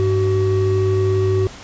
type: tone pair together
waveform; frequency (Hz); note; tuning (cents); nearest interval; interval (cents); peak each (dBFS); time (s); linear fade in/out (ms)
triangle; 100 / 377.5; G2 / F#4; +35 / +35; octave + major seventh; 2300; -15; 0-1.47; 0
effects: pink hiss -37 dBFS RMS until 1.63 s + resampled to 16000 Hz